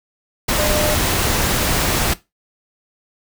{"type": "tone in noise", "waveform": "sine", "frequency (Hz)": 603, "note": "D5", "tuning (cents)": 46, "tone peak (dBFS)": -20, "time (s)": [0.58, 0.95], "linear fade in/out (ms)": 10, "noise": "pink", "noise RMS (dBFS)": -18, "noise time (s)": [0.48, 2.14], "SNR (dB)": -5, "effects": ["noise-tail reverb RT60 0.2 s tail -17 dB re dry"]}